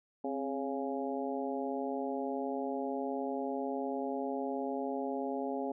harmonic tone with a mistuned harmonic, 138.59 Hz, C#3, in tune, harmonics 2 / 3 / 4 / 5 / 6, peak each -37 / -39 / -40 / -41 / -42 dBFS, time 0.24-5.72 s, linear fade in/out 5 ms, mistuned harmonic 2, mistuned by -69 cents, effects none

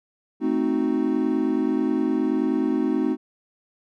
triangle chord, A diminished seventh, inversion none, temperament equal, 220 / 261.6 / 311.1 / 370 Hz, A3 / C4 / Eb4 / Gb4, 0 / 0 / 0 / 0 cents, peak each -26 / -22 / -22 / -26 dBFS, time 0.4-3.17 s, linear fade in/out 50 ms, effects none

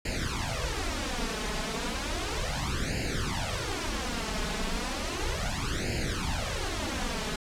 pink noise with flanger, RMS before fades -31 dBFS, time 0.05-7.36 s, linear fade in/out 5 ms, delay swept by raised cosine 0.42 to 4.72 ms, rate 0.34 Hz, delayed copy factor +0.9, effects low-pass 7000 Hz 12 dB/octave

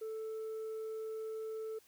sine tone, 440 Hz, A4, in tune, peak -36 dBFS, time 0.01-1.79 s, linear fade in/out 10 ms, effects tanh soft clip ceiling -38 dBFS + white hiss -66 dBFS RMS until 1.87 s

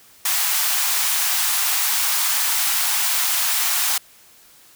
white high-pass noise, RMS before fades -20 dBFS, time 0.25-3.98 s, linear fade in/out 5 ms, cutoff 720 Hz, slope 48 dB/octave, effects white hiss -50 dBFS RMS until 4.75 s

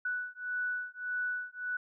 sine beating tone pair, 1481 / 1482.7 Hz, F#6 / F#6, +1 / +3 cents, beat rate 1.7 Hz, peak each -36 / -36 dBFS, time 0.05-1.77 s, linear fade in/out 5 ms, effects none

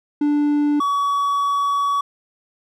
triangle tone pair in turn, 293.4 / 1131.7 Hz, D4 / C#6, -2 / +35 cents, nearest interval octave + major seventh, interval 2337 cents, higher second, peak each -13 / -15 dBFS, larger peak first, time 0.21-0.8 / 0.8-2.01 s, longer second, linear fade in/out 5 ms, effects none

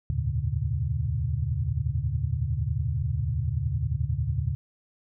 sine tone cluster, 74.6 / 85.3 / 108.6 / 119.8 / 140.8 Hz, D2 / F2 / A2 / A#2 / C#3, +28 / -40 / -22 / +48 / +27 cents, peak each -31 dBFS, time 0.1-4.55 s, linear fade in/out 0 ms, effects none

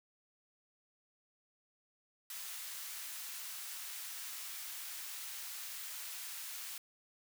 white high-pass noise, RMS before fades -45 dBFS, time 2.3-6.78 s, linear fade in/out 2 ms, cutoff 1200 Hz, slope 12 dB/octave, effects none

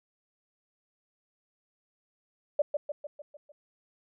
sine tone with echo, 587.3 Hz, D5, in tune, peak -20 dBFS, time 2.59-2.62 s, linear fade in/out 5 ms, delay 150 ms, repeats 6, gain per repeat -5 dB, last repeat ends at 3.52 s, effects none

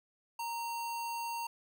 sine tone with sample-and-hold, 932.3 Hz, A#5, in tune, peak -35 dBFS, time 0.39-1.47 s, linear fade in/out 5 ms, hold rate 3675 Hz, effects none

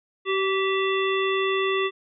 harmonic tone with a mistuned harmonic, 385.2 Hz, G4, 30 cents flat, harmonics 1 / 3 / 5 / 7 / 9, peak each -23 / -28 / -30 / -31 / -33 dBFS, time 0.25-1.91 s, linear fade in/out 50 ms, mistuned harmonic 5, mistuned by +37 cents, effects none

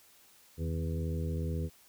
harmonic tone with a mistuned harmonic, 82.41 Hz, E2, in tune, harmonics 1 / 2 / 3 / 4 / 5 / 6, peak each -33 / -36 / -43 / -46 / -44 / -45 dBFS, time 0.57-1.7 s, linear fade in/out 50 ms, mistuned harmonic 2, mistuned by -65 cents, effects white hiss -61 dBFS RMS until 1.88 s

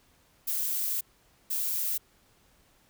violet noise bursts at uneven times, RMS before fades -30 dBFS, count 2, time 0.47-1.01 / 1.5-1.98 s, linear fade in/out 10 ms, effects pink hiss -64 dBFS RMS until 2.89 s

